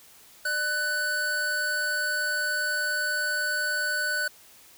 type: tone pair together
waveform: square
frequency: 597.1 / 1495 Hz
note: D5 / F#6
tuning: +29 / +17 cents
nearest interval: octave + major third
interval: 1588 cents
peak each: -38 / -26 dBFS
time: 0.45-4.28 s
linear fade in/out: 5 ms
effects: white hiss -53 dBFS RMS until 4.77 s